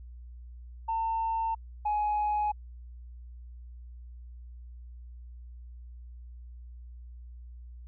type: tone pair in turn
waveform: sine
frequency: 900 / 839 Hz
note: A5 / G#5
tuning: +39 / +17 cents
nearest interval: minor second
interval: 122 cents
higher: first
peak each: -26 / -24 dBFS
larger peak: second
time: 0.88-1.55 / 1.85-2.52 s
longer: neither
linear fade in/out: 10 ms
effects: tanh soft clip ceiling -23 dBFS + added 60 Hz sine -43 dBFS peak until 7.87 s